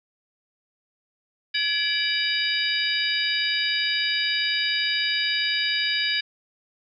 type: tone cluster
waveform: sine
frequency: 1695 / 2322 / 2967 / 3777 / 4825 Hz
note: G#6 / D7 / F#7 / A#7 / D8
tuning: +35 / -20 / +4 / +22 / +46 cents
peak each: -28 dBFS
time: 1.54-6.21 s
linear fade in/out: 10 ms
effects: none